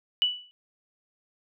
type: tone with exponential decay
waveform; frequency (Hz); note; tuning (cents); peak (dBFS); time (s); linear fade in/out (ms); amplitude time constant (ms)
sine; 2960; F#7; 0; -17; 0.22-0.51; 0; 61
effects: none